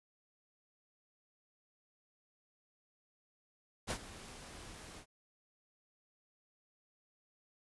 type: noise with ADSR envelope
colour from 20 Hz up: pink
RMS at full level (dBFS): -36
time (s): 3.87-5.06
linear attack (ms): 35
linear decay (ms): 72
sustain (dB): -15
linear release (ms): 81
effects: resampled to 24000 Hz